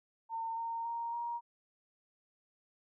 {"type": "tone with pitch steps", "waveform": "sine", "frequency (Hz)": [908, 919.6, 931.4, 943.3], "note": ["A#5", "A#5", "A#5", "A#5"], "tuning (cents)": [-46, -24, -2, 20], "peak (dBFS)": -35, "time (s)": [0.29, 1.41], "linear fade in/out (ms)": 50, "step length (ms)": 280, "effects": []}